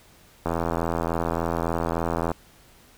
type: click train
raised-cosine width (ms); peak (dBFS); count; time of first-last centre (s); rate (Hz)
1; -11; 156; 0.46-2.316; 83.5
effects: pink hiss -54 dBFS RMS until 2.97 s